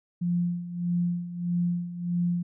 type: tone with tremolo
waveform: sine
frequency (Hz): 174.61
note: F3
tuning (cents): 0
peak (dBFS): -22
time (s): 0.21-2.43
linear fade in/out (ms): 10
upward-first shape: sine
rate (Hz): 1.6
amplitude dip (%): 75
effects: none